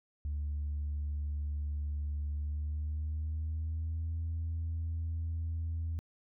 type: tone with pitch glide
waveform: sine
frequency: 73.42 to 81.94 Hz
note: D2 to E2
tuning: 0 to -10 cents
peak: -31 dBFS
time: 0.25-5.99 s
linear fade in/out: 0 ms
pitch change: +190 cents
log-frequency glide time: 2.32-4.16 s
effects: tanh soft clip ceiling -30 dBFS